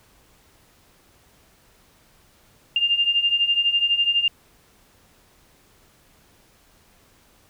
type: beating tone pair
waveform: sine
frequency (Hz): 2794 / 2806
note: F7 / F7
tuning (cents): 0 / +8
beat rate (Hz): 12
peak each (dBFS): -23 / -19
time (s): 2.76-4.28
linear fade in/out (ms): 2
effects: pink hiss -57 dBFS RMS until 7.49 s